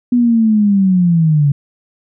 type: linear sweep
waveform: sine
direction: down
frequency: 246.9 to 139.5 Hz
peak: -8 dBFS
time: 0.12-1.52 s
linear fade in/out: 5 ms
effects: none